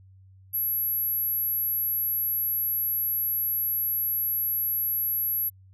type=tone; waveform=sine; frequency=11640 Hz; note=F#9; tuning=29 cents flat; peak=-24 dBFS; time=0.53-5.5 s; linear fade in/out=20 ms; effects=added 95 Hz sine -50 dBFS peak until 5.73 s